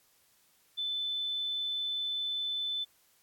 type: tone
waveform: sine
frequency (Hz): 3515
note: A7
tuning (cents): -2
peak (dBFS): -31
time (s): 0.77-2.85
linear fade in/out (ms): 20
effects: white hiss -67 dBFS RMS until 3.22 s + AAC 64 kbps